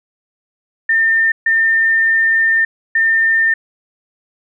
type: tone bursts at uneven times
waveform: sine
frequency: 1806 Hz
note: A6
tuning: 45 cents sharp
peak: -10 dBFS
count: 3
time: 0.89-1.32 / 1.46-2.65 / 2.95-3.54 s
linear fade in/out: 5 ms
effects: none